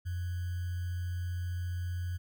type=tone with sample-and-hold; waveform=sine; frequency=88.5 Hz; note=F2; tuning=23 cents sharp; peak=-32 dBFS; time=0.05-2.18 s; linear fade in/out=20 ms; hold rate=1575 Hz; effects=none